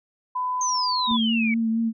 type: tone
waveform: sine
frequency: 1003 Hz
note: B5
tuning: 26 cents sharp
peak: -23 dBFS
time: 0.35-1.17 s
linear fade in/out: 10 ms
type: exponential sweep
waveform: sine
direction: down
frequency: 6420 to 2217 Hz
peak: -24 dBFS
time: 0.61-1.54 s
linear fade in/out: 2 ms
type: tone with vibrato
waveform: sine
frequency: 226.2 Hz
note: A3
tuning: 48 cents sharp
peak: -20 dBFS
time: 1.07-1.93 s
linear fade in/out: 50 ms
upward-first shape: triangle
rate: 4.4 Hz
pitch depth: 30 cents each way
type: click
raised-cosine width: 3 ms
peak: -26 dBFS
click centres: 1.113 s
effects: none